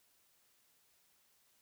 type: silence
effects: white hiss -72 dBFS RMS until 1.61 s